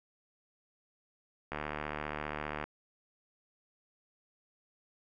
click train, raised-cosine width 0.5 ms, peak -21 dBFS, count 85, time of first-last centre 1.52-2.64 s, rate 75 Hz, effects none

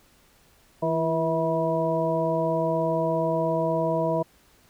harmonic tone with a mistuned harmonic, 162.1 Hz, E3, 29 cents flat, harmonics 1 / 2 / 3 / 4 / 6, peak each -29 / -30 / -29 / -25 / -30 dBFS, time 0.82-4.23 s, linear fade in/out 10 ms, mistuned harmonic 2, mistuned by +44 cents, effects pink hiss -59 dBFS RMS until 4.69 s

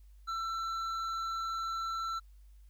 triangle tone with hard clipping, 1339 Hz, E6, 27 cents sharp, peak -35 dBFS, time 0.27-2.2 s, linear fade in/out 20 ms, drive 11 dB, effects added 50 Hz sine -53 dBFS peak until 2.69 s + white hiss -75 dBFS RMS until 2.69 s

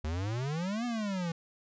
square exponential two-way sweep, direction up then down, 73.9 to 246.9 to 163.3 Hz, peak -32 dBFS, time 0.04-1.32 s, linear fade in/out 5 ms, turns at 0.85 s, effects resampled to 16000 Hz

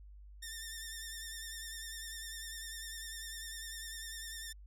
10% pulse tone with vibrato, 1802 Hz, A6, 41 cents sharp, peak -34 dBFS, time 0.42-4.53 s, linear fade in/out 10 ms, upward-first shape sine, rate 10 Hz, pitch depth 42 cents each way, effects added 50 Hz sine -51 dBFS peak until 4.66 s

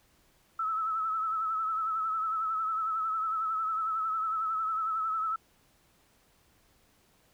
sine tone with vibrato, 1303 Hz, E6, 20 cents flat, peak -28 dBFS, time 0.59-5.36 s, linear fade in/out 5 ms, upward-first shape sine, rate 11 Hz, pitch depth 42 cents each way, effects pink hiss -66 dBFS RMS until 7.33 s

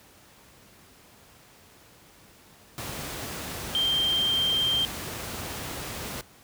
sine tone in noise, 3162 Hz, G7, 14 cents sharp, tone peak -22 dBFS, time 3.75-4.85 s, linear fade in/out 0 ms, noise pink, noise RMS -35 dBFS, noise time 2.78-6.21 s, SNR +10 dB, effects pink hiss -54 dBFS RMS until 6.43 s + high-pass 60 Hz 12 dB/octave

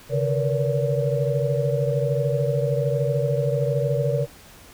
sine tone cluster, 135.6 / 148.9 / 464.1 / 485.3 / 571 Hz, C#3 / D3 / A#4 / B4 / D5, -38 / +24 / -8 / -30 / -49 cents, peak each -23 / -30 / -27 / -29 / -25 dBFS, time 0.09-4.27 s, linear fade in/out 50 ms, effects pink hiss -47 dBFS RMS until 4.73 s

